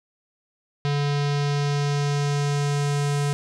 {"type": "tone with low-pass filter sweep", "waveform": "square", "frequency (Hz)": 143.9, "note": "D3", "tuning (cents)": -35, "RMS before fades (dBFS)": -23, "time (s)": [0.85, 3.33], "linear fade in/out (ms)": 0, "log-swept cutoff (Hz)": [4400, 8600], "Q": 1.7, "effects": []}